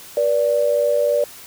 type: tone pair together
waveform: sine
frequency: 480 / 583.2 Hz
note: B4 / D5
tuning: -49 / -12 cents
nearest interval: minor third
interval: 337 cents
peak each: -20 / -16 dBFS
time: 0.17-1.24 s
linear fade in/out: 2 ms
effects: white hiss -40 dBFS RMS until 1.46 s